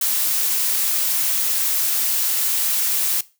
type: noise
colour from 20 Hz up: blue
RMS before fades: -20 dBFS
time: 0.01-3.21 s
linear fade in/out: 5 ms
effects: noise-tail reverb RT60 0.3 s tail -19 dB re dry